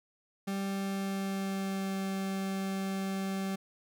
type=tone with pitch glide; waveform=40% pulse; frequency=196 to 193.19 Hz; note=G3 to G3; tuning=0 to -25 cents; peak=-31 dBFS; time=0.47-3.56 s; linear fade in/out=10 ms; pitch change=-25 cents; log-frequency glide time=0.59-1.98 s; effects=none